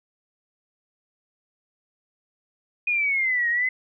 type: exponential two-way sweep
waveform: sine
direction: down then up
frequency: 2481 to 1864.7 to 2057 Hz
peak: -20 dBFS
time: 2.87-3.69 s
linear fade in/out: 5 ms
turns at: 3.49 s
effects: none